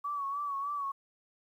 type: tone with vibrato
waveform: sine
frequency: 1133 Hz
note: C#6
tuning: 37 cents sharp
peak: -32 dBFS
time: 0.04-0.92 s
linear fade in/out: 10 ms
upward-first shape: sine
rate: 3.3 Hz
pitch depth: 54 cents each way
effects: 11-bit